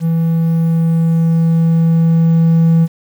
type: tone with level ramp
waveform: triangle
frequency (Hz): 164.7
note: E3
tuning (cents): -1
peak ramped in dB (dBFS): -9 to -4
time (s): 0-2.88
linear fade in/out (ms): 50
effects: tanh soft clip ceiling 0 dBFS + 7-bit